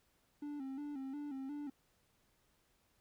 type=tone with vibrato; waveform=triangle; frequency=279.5 Hz; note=C#4; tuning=14 cents sharp; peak=-39 dBFS; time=0.42-1.7 s; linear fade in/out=5 ms; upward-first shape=square; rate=2.8 Hz; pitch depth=78 cents each way; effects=pink hiss -75 dBFS RMS until 3 s